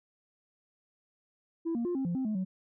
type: tone with pitch steps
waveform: sine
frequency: 331.2 / 234.6 / 352.6 / 267.5 / 173.2 / 262.3 / 214.4 / 187.3 Hz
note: E4 / A#3 / F4 / C4 / F3 / C4 / A3 / F#3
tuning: +8 / +11 / +17 / +38 / -14 / +4 / -45 / +21 cents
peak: -27 dBFS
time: 1.65-2.45 s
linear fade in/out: 20 ms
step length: 100 ms
effects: tanh soft clip ceiling -27 dBFS